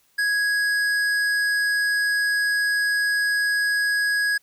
sine tone with hard clipping, 1661.2 Hz, G#6, in tune, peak -21 dBFS, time 0.18-4.38 s, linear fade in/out 10 ms, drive 11 dB, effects white hiss -63 dBFS RMS until 4.42 s

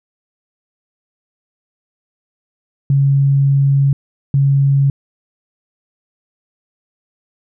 sine tone pair in turn, 138.59 / 138.59 Hz, C#3 / C#3, 0 / 0 cents, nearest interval unison, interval 0 cents, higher neither, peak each -9 dBFS, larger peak neither, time 2.9-3.93 / 4.34-4.9 s, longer first, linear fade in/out 2 ms, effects none

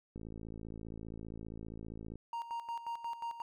click train, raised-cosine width 3 ms, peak -33 dBFS, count 111, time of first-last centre 0.16-2.156 s, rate 55.1 Hz
triangle tone with tremolo, 932.3 Hz, A#5, in tune, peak -34 dBFS, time 2.33-3.42 s, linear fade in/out 2 ms, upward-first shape square, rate 5.6 Hz, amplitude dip 70%
effects none

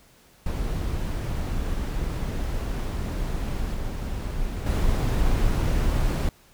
brown noise with level steps, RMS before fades -27 / -29 / -22 dBFS, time 0.46-6.29 s, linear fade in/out 2 ms, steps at 3.74 / 4.66 s, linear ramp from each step 5 ms, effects pink hiss -56 dBFS RMS until 6.53 s

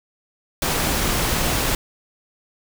pink noise, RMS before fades -21 dBFS, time 0.62-1.75 s, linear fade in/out 2 ms, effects none

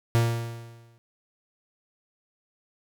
45% pulse tone with exponential decay, 116.54 Hz, A#2, in tune, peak -17 dBFS, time 0.15-0.98 s, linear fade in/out 0 ms, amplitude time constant 180 ms, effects none

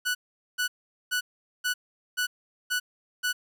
sawtooth tone bursts, 1480 Hz, F#6, in tune, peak -21 dBFS, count 7, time 0.05-3.33 s, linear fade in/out 20 ms, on 100 ms, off 430 ms, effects 10-bit

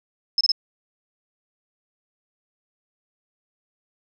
sine tone bursts, 5190 Hz, E8, 28 cents flat, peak -16 dBFS, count 3, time 0.38-0.518 s, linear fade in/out 2 ms, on 28 ms, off 27 ms, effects none

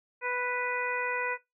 harmonic tone, 493.9 Hz, B4, in tune, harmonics 1 / 2 / 3 / 4 / 5, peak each -35 / -35 / -35 / -35 / -35 dBFS, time 0.21-1.38 s, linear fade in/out 50 ms, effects noise-tail reverb RT60 0.2 s tail -20 dB re dry

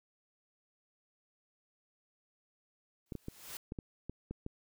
white noise with exponential growth, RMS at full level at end -42 dBFS, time 3.06-3.57 s, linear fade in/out 2 ms, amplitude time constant 110 ms
clicks, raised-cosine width 3 ms, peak -27 dBFS, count 8, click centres 3.122 / 3.153 / 3.284 / 3.721 / 3.788 / 4.096 / 4.31 / 4.464 s
effects none

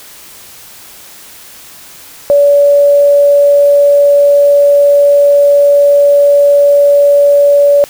sine tone, 572 Hz, D5, 46 cents flat, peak -3 dBFS, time 2.3-7.84 s, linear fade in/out 0 ms, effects white hiss -34 dBFS RMS until 7.89 s

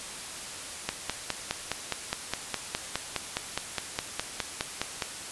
click train, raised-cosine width 0.2 ms, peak -10 dBFS, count 21, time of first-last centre 0.89-5.022 s, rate 4.84 Hz, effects white hiss -39 dBFS RMS until 5.31 s + resampled to 24000 Hz

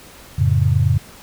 sine chord, F augmented, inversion none, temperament equal with one note detuned, 89.45 / 110 / 138.59 Hz, F2 / A2 / C#3, +42 / 0 / 0 cents, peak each -17 dBFS, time 0.38-0.98 s, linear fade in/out 10 ms, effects pink hiss -42 dBFS RMS until 1.22 s

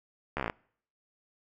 slowing click train, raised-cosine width 0.5 ms, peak -16 dBFS, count 9, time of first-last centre 0.37-0.499 s, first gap 13 ms, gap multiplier 1.06, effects noise-tail reverb RT60 0.6 s tail -26 dB re dry

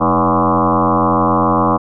sine tone with frequency modulation, 659.3 Hz, E5, in tune, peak -10 dBFS, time 0-1.78 s, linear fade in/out 20 ms, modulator 87.2 Hz, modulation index 6.1, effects none

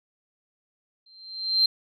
sine tone with exponential growth, 4144 Hz, C8, 17 cents flat, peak -14 dBFS, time 1.06-1.66 s, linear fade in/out 5 ms, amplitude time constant 130 ms, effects tanh soft clip ceiling -10 dBFS

